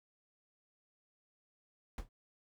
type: noise with exponential decay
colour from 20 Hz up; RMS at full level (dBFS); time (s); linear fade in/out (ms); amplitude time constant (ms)
brown; -33; 1.98-2.09; 2; 23
effects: none